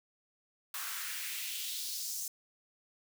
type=noise with high-pass filter sweep; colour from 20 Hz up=white; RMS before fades=-39 dBFS; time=0.74-2.28 s; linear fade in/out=2 ms; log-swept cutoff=1100 to 6700 Hz; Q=2; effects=none